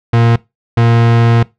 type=tone pair in turn; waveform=40% pulse; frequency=116.54 / 116.54 Hz; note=A#2 / A#2; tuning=0 / 0 cents; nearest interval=unison; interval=0 cents; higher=neither; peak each=-6 dBFS; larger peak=neither; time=0.13-0.36 / 0.77-1.43 s; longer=second; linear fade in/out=5 ms; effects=noise-tail reverb RT60 0.2 s tail -21 dB re dry + low-pass 3000 Hz 12 dB/octave